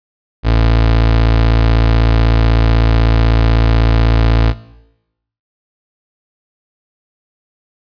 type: tone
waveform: 30% pulse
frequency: 56.1 Hz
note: A1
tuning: 34 cents sharp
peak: -6 dBFS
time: 0.43-4.54 s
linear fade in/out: 50 ms
effects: noise-tail reverb RT60 0.9 s tail -18 dB re dry + resampled to 11025 Hz